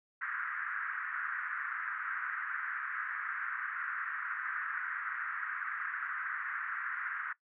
pink band-pass noise, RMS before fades -38 dBFS, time 0.21-7.33 s, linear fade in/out 5 ms, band 1300 to 1800 Hz, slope 48 dB/octave, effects noise-tail reverb RT60 0.1 s tail -19 dB re dry

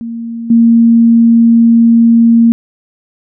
sine tone with level steps, 231.2 Hz, A#3, 14 cents flat, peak -18 / -3 dBFS, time 0.01-2.52 s, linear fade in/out 0 ms, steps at 0.5 s, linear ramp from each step 5 ms, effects none

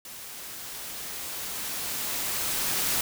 white noise with level ramp, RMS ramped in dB -42 to -26 dBFS, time 0.05-3.01 s, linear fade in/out 2 ms, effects none

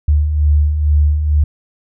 sine beating tone pair, 72.6 / 74.8 Hz, D2 / D2, -19 / +32 cents, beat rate 2.2 Hz, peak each -19 / -10 dBFS, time 0.08-1.44 s, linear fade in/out 5 ms, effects none

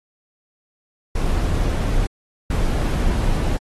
brown noise bursts at uneven times, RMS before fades -19 dBFS, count 2, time 1.15-2.07 / 2.5-3.57 s, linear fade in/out 5 ms, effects AAC 32 kbps

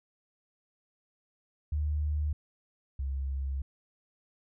sine tone pair in turn, 75 / 67.73 Hz, D2 / C#2, +37 / -40 cents, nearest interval major second, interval 177 cents, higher first, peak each -27 / -30 dBFS, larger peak first, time 1.72-2.33 / 2.99-3.62 s, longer second, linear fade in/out 5 ms, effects none

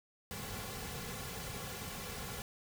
pink noise with comb filter, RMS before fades -43 dBFS, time 0.31-2.42 s, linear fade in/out 0 ms, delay 3.2 ms, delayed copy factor -0.7, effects none

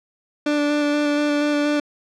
30% pulse tone with vibrato, 293.7 Hz, D4, in tune, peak -15 dBFS, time 0.46-1.8 s, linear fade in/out 5 ms, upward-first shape square, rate 4.2 Hz, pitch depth 10 cents each way, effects low-pass 5000 Hz 12 dB/octave

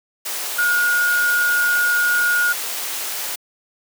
sine tone in noise, 1438 Hz, F#6, 50 cents flat, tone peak -15 dBFS, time 0.58-2.53 s, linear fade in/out 10 ms, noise white, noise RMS -26 dBFS, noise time 0.25-3.36 s, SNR +8 dB, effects high-pass 400 Hz 12 dB/octave

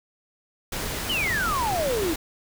pink noise, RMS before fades -30 dBFS, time 0.72-2.16 s, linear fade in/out 5 ms
sine exponential sweep, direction down, 3136 to 305.8 Hz, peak -23 dBFS, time 1.09-2.14 s, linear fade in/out 10 ms
effects none

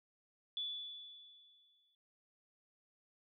sine tone with exponential decay, 3452 Hz, A7, 34 cents flat, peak -36 dBFS, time 0.57-1.95 s, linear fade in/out 1 ms, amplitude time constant 300 ms, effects none

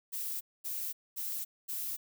violet noise bursts, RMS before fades -37 dBFS, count 4, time 0.12-1.97 s, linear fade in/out 20 ms, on 290 ms, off 230 ms, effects none

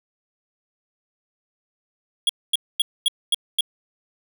square tone bursts, 3322 Hz, G#7, in tune, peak -16 dBFS, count 6, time 2.27-3.608 s, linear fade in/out 2 ms, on 23 ms, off 240 ms, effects none

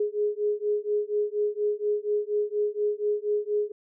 sine beating tone pair, 415.3 / 419.5 Hz, G#4 / G#4, 0 / +17 cents, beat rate 4.2 Hz, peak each -27 dBFS, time 0-3.72 s, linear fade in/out 5 ms, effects none

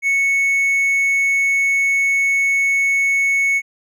triangle tone, 2210 Hz, C#7, 6 cents flat, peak -12 dBFS, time 0.02-3.62 s, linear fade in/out 50 ms, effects none

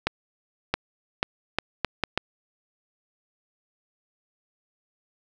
accelerating click train, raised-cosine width 0.3 ms, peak -6 dBFS, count 7, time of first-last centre 0.07-2.176 s, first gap 670 ms, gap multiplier 0.73, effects none

